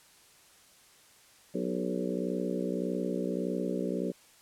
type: harmonic tone with a mistuned harmonic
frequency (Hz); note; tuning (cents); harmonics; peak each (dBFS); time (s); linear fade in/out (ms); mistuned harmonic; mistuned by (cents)
61.7; B1; -1; 3 / 4 / 5 / 6 / 7 / 8 / 9; -35 / -36 / -37 / -38 / -38 / -39 / -40; 1.54-4.12; 10; 6; +43
effects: white hiss -59 dBFS RMS until 4.41 s + low-pass 11000 Hz 12 dB/octave